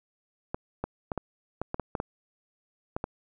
clicks, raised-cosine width 1 ms, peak -16 dBFS, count 11, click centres 0.545 / 0.84 / 1.118 / 1.177 / 1.616 / 1.744 / 1.797 / 1.952 / 2.001 / 2.965 / 3.041 s, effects none

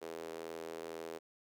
sawtooth tone with high-pass filter, 82.1 Hz, E2, 6 cents flat, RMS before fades -45 dBFS, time 0.01-1.19 s, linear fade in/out 20 ms, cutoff 430 Hz, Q 3.2, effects none

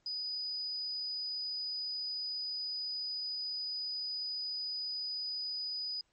sine tone, 4967 Hz, D#8, 4 cents flat, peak -35 dBFS, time 0.06-6.01 s, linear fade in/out 2 ms, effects pink hiss -75 dBFS RMS until 6.12 s + MP3 32 kbps

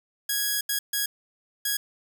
5% pulse tone bursts at uneven times, 1658 Hz, G#6, 3 cents flat, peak -13 dBFS, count 4, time 0.29-0.61 / 0.69-0.79 / 0.93-1.06 / 1.65-1.77 s, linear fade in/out 5 ms, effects none

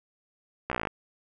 slowing click train, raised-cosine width 0.5 ms, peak -14 dBFS, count 11, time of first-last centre 0.7-0.872 s, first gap 15 ms, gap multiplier 1.03, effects none

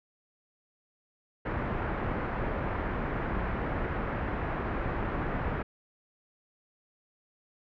pink low-pass noise, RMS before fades -32 dBFS, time 1.45-5.63 s, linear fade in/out 10 ms, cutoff 1900 Hz, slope 24 dB/octave, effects none

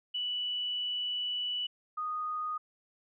sine tone pair in turn, 2960 / 1238.4 Hz, F#7 / D#6, 0 / -9 cents, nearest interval octave + minor third, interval 1509 cents, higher first, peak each -31 / -32 dBFS, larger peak first, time 0.14-1.67 / 1.97-2.58 s, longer first, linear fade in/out 10 ms, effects none

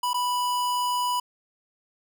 square tone with dropouts, 986 Hz, B5, 3 cents flat, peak -24 dBFS, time 0.03-1.2 s, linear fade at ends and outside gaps 5 ms, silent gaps 0.133-0.142 s, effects none

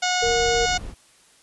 harmonic tone, 727 Hz, F#5, 31 cents flat, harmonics 1 / 2 / 3 / 4 / 5 / 6 / 7 / 8 / 9 / 10, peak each -24 / -27 / -29 / -30 / -31 / -32 / -32 / -33 / -34 / -34 dBFS, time 0.02-0.78 s, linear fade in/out 10 ms
brown noise, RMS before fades -33 dBFS, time 0.21-0.95 s, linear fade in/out 50 ms
sine tone, 466.2 Hz, A#4, in tune, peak -21 dBFS, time 0.22-0.66 s, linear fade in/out 10 ms
effects white hiss -55 dBFS RMS until 1.42 s + resampled to 24000 Hz

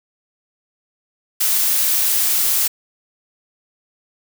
blue noise, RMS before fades -17 dBFS, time 1.4-2.68 s, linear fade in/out 10 ms, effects none

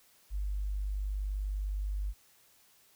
sine tone, 49.77 Hz, G1, 27 cents sharp, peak -31 dBFS, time 0.3-2.14 s, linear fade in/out 50 ms, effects white hiss -64 dBFS RMS until 2.95 s

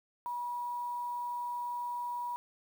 sine tone with quantisation, 967 Hz, B5, 37 cents flat, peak -34 dBFS, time 0.26-2.36 s, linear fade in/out 0 ms, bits 9, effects none

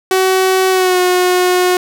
sawtooth tone with pitch glide, 376.6 to 362.5 Hz, F#4 to F#4, +31 to -35 cents, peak -6 dBFS, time 0.11-1.77 s, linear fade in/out 2 ms, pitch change -66 cents, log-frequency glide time 0.7-0.99 s, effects 7-bit

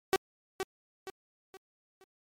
sawtooth tone with echo, 381.3 Hz, G4, 48 cents flat, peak -19 dBFS, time 0.13-0.16 s, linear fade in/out 0 ms, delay 470 ms, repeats 4, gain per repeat -8 dB, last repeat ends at 2.04 s, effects MP3 64 kbps

